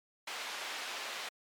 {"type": "band-pass noise", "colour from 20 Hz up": "white", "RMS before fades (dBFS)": -41, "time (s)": [0.27, 1.29], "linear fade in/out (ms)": 5, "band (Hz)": [520, 3600], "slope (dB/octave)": 12, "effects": ["MP3 96 kbps"]}